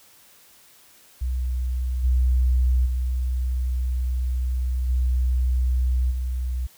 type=tone with level steps; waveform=sine; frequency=62.8 Hz; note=B1; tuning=30 cents sharp; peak=-22 / -16 / -21 / -18 / -23 dBFS; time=1.21-6.67 s; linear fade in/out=10 ms; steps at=2.03 / 2.85 / 4.88 / 6.1 s; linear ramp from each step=20 ms; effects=white hiss -53 dBFS RMS until 6.77 s